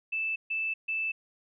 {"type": "tone bursts", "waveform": "sine", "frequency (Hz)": 2637, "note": "E7", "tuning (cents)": 0, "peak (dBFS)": -28, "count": 3, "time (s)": [0.12, 1.12], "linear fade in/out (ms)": 10, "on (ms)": 240, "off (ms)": 140, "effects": []}